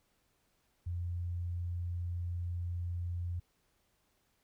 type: tone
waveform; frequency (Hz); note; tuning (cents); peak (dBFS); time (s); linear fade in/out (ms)
sine; 87.31; F2; 0; -34; 0.86-3.4; 10
effects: pink hiss -75 dBFS RMS until 4.43 s